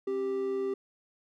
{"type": "tone pair together", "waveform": "triangle", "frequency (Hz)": [267.6, 392], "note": ["C4", "G4"], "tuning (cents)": [39, 0], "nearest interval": "perfect fifth", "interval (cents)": 661, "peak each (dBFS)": [-37, -27], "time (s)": [0.07, 0.74], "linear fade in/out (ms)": 5, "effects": []}